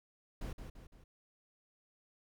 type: noise with echo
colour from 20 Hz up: brown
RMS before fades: -41 dBFS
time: 0.41-0.53 s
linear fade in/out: 5 ms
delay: 170 ms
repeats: 3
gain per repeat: -6 dB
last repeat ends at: 1.04 s
effects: none